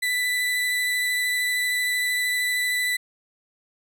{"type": "tone with vibrato", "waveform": "35% pulse", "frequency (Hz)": 1986, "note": "B6", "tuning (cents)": 9, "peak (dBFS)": -20, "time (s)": [0.02, 2.97], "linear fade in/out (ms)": 10, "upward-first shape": "sine", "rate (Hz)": 13, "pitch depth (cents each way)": 11, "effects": []}